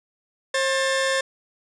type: tone pair together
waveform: sawtooth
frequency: 535 / 1771.7 Hz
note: C5 / A6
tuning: +38 / +11 cents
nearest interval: octave + major sixth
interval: 2073 cents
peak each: -18 / -21 dBFS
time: 0.54-1.21 s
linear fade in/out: 5 ms
effects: resampled to 22050 Hz + 9-bit